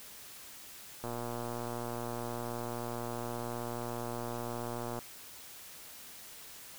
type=click train; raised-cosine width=1 ms; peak=-25 dBFS; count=471; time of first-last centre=1.04-4.99 s; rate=119 Hz; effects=white hiss -50 dBFS RMS until 6.78 s